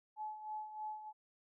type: tone with tremolo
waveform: sine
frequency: 857 Hz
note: A5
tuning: 46 cents flat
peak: -39 dBFS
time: 0.16-1.13 s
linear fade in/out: 50 ms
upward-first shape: sine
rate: 3.2 Hz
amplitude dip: 65%
effects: none